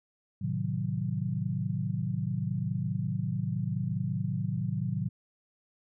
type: chord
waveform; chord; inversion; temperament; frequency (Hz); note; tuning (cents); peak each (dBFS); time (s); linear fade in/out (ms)
sine; A diminished seventh; none; equal; 110 / 130.81 / 155.56 / 185; A2 / C3 / Eb3 / Gb3; 0 / 0 / 0 / 0; -34; 0.41-5.09; 10
effects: none